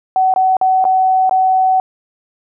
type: tone with dropouts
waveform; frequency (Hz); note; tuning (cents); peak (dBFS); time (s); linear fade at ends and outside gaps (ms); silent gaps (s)
sine; 753; F#5; +30; -9; 0.16-1.8; 1; 0.339-0.361 / 0.568-0.613 / 0.842-0.851 / 1.295-1.31
effects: none